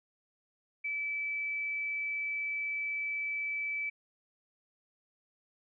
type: tone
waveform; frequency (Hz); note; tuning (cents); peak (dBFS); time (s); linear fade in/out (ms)
sine; 2308; D7; -31; -32; 0.84-3.9; 10
effects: none